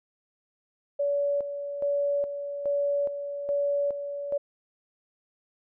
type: tone with tremolo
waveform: sine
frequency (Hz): 570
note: C#5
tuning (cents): +48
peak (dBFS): -23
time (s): 0.99-4.38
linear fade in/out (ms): 10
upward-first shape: square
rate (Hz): 1.2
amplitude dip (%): 60
effects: none